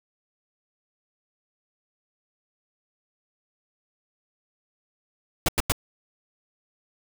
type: noise bursts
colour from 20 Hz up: pink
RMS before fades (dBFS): -21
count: 3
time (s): 5.46-5.721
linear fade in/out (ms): 2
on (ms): 25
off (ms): 93
effects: none